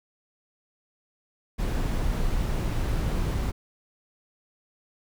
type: noise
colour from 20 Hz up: brown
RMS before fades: -26 dBFS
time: 1.58-3.52 s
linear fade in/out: 20 ms
effects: none